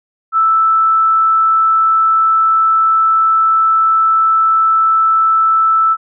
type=tone; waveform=sine; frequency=1318.5 Hz; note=E6; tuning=in tune; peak=-8 dBFS; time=0.32-5.97 s; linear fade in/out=50 ms; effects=none